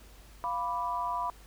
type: chord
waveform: sine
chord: B diminished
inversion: second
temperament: equal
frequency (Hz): 698.5 / 987.8 / 1174.7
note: F5 / B5 / D6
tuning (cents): 0 / 0 / 0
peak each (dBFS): -37 / -31 / -37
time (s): 0.44-1.3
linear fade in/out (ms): 0
effects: added 50 Hz sine -52 dBFS peak until 1.46 s + pink hiss -57 dBFS RMS until 1.46 s